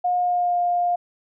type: tone with pitch glide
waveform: sine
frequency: 717 to 705.1 Hz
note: F5 to F5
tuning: +45 to +16 cents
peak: -18 dBFS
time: 0.04-0.96 s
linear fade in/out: 10 ms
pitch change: -29 cents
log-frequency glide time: 0.16-0.59 s
effects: none